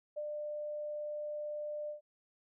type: tone with ADSR envelope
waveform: sine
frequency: 597 Hz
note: D5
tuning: 28 cents sharp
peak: -35 dBFS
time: 0.16-2.01 s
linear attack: 18 ms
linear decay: 48 ms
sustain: -2 dB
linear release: 120 ms
effects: none